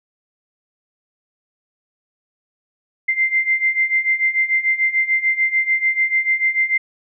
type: beating tone pair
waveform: sine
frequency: 2083 / 2089.8 Hz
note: C7 / C7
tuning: -8 / -3 cents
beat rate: 6.8 Hz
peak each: -20 / -17 dBFS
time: 3.08-6.78 s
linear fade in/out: 10 ms
effects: none